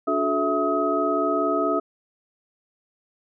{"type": "tone cluster", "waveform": "sine", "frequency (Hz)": [289.7, 366.1, 430.5, 658, 1267], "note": ["D4", "F#4", "A4", "E5", "D#6"], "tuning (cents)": [-24, -18, -38, -3, 31], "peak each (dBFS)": [-26, -28, -28, -25, -25], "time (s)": [0.07, 1.8], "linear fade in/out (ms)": 10, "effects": []}